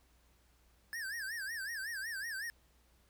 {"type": "tone with vibrato", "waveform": "square", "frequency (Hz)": 1701, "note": "G#6", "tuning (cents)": 41, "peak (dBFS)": -39, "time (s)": [0.93, 2.5], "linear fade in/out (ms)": 0, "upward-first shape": "sine", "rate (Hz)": 5.4, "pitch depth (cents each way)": 180, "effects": ["added 60 Hz sine -68 dBFS peak until 3.09 s", "pink hiss -71 dBFS RMS until 3.09 s"]}